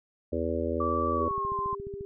harmonic tone, 82.41 Hz, E2, in tune, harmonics 1 / 3 / 4 / 5 / 6 / 7, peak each -34 / -34 / -34 / -34 / -34 / -34 dBFS, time 0.32-1.29 s, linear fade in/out 10 ms
sine tone with pitch glide, 1158 to 1043.6 Hz, D6 to C6, -25 to -5 cents, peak -28 dBFS, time 0.8-1.75 s, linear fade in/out 5 ms, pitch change -180 cents, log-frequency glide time 1.11-1.57 s
sine tone, 398.2 Hz, G4, 27 cents sharp, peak -36 dBFS, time 1.19-2.05 s, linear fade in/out 0 ms
click train, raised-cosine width 5 ms, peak -29 dBFS, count 11, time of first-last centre 1.31-2.009 s, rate 14.3 Hz
effects none

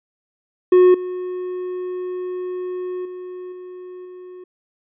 triangle tone with level steps, 364.1 Hz, F#4, 28 cents flat, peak -6 / -22 / -28 / -31 / -33 dBFS, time 0.72-4.44 s, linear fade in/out 5 ms, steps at 0.94 / 3.05 / 3.52 / 4.05 s, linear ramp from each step 5 ms, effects resampled to 8000 Hz

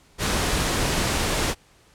pink noise, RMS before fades -23 dBFS, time 0.18-1.55 s, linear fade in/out 50 ms, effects pink hiss -56 dBFS RMS until 1.94 s + low-pass 10000 Hz 12 dB/octave

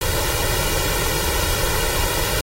pink noise with comb filter, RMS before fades -21 dBFS, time 0.01-2.41 s, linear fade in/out 5 ms, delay 2.1 ms, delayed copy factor +0.8, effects AAC 48 kbps

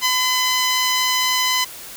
10% pulse tone with ADSR envelope, 1013 Hz, B5, 44 cents sharp, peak -6 dBFS, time 0.01-1.65 s, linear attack 43 ms, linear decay 31 ms, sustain -2 dB, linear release 16 ms, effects white hiss -36 dBFS RMS until 1.96 s

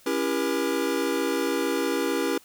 square chord, C# diminished seventh, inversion none, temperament just, 277.2 / 332.6 / 399.1 / 479 Hz, C#4 / E4 / G4 / Bb4, 0 / +16 / +31 / +47 cents, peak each -30 dBFS, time 0.06-2.38 s, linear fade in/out 5 ms, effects white hiss -55 dBFS RMS until 2.44 s

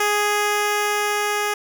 10% pulse tone with level ramp, 415.3 Hz, G#4, in tune, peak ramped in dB -9 to -12 dBFS, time 0-1.54 s, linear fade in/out 5 ms, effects none

